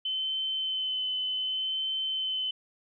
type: tone with vibrato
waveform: sine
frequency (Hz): 3054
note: G7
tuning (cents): -46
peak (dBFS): -28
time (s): 0.05-2.51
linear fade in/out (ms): 5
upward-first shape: sine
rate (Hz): 0.66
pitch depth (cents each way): 14
effects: none